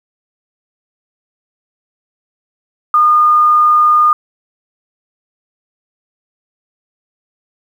sine tone, 1219 Hz, D#6, 36 cents flat, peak -6 dBFS, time 2.94-4.13 s, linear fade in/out 2 ms, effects 7-bit

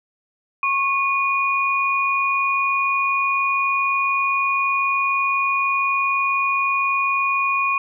sine tone pair together, 1093.1 / 2454 Hz, C#6 / D#7, -25 / -25 cents, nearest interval octave + major second, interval 1400 cents, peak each -20 dBFS, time 0.63-7.78 s, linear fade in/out 2 ms, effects none

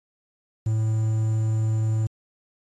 triangle tone with quantisation, 110 Hz, A2, in tune, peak -18 dBFS, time 0.66-2.07 s, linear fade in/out 5 ms, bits 8, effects AAC 32 kbps

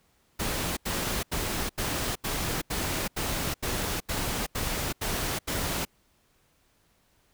pink noise bursts, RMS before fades -30 dBFS, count 12, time 0.39-5.852 s, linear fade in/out 10 ms, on 380 ms, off 82 ms, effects pink hiss -67 dBFS RMS until 7.33 s

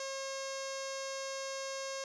sawtooth tone with low-pass filter, 540 Hz, C#5, 45 cents flat, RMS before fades -40 dBFS, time 0-2.04 s, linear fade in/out 2 ms, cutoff 6200 Hz, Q 3.9, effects none

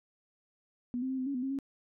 sine tone with pitch steps, 244.8 / 260.9 / 263.3 / 257.2 / 279.5 / 249.7 / 268 / 274.1 Hz, B3 / C4 / C4 / C4 / C#4 / B3 / C4 / C#4, -15 / -5 / +11 / -30 / +14 / +19 / +42 / -19 cents, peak -31 dBFS, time 0.94-1.588 s, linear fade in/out 0 ms, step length 81 ms, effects none

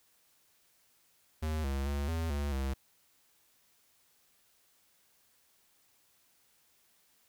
square tone with pitch steps, 78 / 68.4 / 71.1 / 81.9 / 71.8 / 67.2 Hz, D#2 / C#2 / C#2 / E2 / D2 / C2, +5 / -23 / +45 / -11 / -39 / +47 cents, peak -32 dBFS, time 1.42-2.74 s, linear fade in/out 10 ms, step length 220 ms, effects white hiss -69 dBFS RMS until 7.28 s

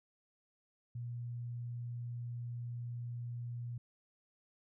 sine tone, 119.9 Hz, A#2, 49 cents sharp, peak -39 dBFS, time 0.95-3.78 s, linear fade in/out 5 ms, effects none

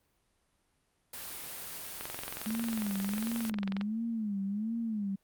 white noise, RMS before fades -42 dBFS, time 1.13-3.5 s, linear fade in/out 5 ms
click train, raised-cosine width 0.3 ms, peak -22 dBFS, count 41, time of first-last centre 2.01-3.812 s, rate 22.2 Hz
sine tone with vibrato, 212.7 Hz, G#3, 42 cents sharp, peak -31 dBFS, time 2.46-5.16 s, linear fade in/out 10 ms, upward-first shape sine, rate 1.4 Hz, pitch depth 150 cents each way
effects pink hiss -74 dBFS RMS until 5.23 s + Opus 32 kbps

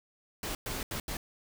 pink noise bursts at uneven times, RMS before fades -36 dBFS, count 4, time 0.43-0.55 / 0.66-0.83 / 0.91-1 / 1.08-1.17 s, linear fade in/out 2 ms, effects none

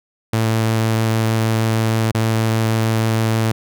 sawtooth tone with dropouts, 111.7 Hz, A2, 27 cents sharp, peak -11 dBFS, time 0.33-3.52 s, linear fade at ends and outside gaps 5 ms, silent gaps 2.116-2.147 s, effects none

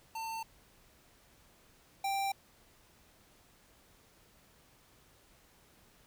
square tone pair in turn, 898 / 785.9 Hz, A5 / G5, +35 / +4 cents, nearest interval major second, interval 231 cents, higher first, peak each -38 / -32 dBFS, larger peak second, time 0.15-0.43 / 2.04-2.32 s, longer neither, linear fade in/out 5 ms, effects pink hiss -64 dBFS RMS until 6.06 s

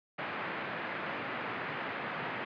white band-pass noise, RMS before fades -38 dBFS, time 0.18-2.45 s, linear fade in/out 10 ms, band 120 to 2200 Hz, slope 24 dB/octave, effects resampled to 11025 Hz

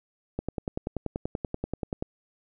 click train, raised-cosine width 2 ms, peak -16 dBFS, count 18, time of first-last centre 0.39-2.025 s, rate 10.4 Hz, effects none

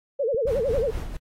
sine tone with vibrato, 502 Hz, B4, 28 cents sharp, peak -21 dBFS, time 0.19-0.91 s, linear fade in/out 10 ms, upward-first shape sine, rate 11 Hz, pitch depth 240 cents each way
clicks, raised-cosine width 5 ms, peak -26 dBFS, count 5, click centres 0.346 / 0.455 / 0.597 / 0.705 / 0.782 s
brown noise with tremolo, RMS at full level -29 dBFS, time 0.47-1.17 s, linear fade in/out 5 ms, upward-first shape sine, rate 4.4 Hz, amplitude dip 55%
effects AAC 48 kbps

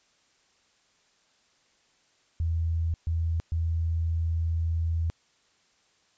sine tone bursts at uneven times, 82.41 Hz, E2, in tune, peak -24 dBFS, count 3, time 2.4-2.94 / 3.07-3.4 / 3.52-5.1 s, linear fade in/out 0 ms, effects white hiss -66 dBFS RMS until 6.17 s + resampled to 16000 Hz

